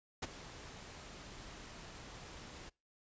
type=noise with ADSR envelope; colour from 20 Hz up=pink; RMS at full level=-36 dBFS; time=0.22-2.7 s; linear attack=11 ms; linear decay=25 ms; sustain=-15 dB; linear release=18 ms; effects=noise-tail reverb RT60 0.3 s tail -26 dB re dry + resampled to 16000 Hz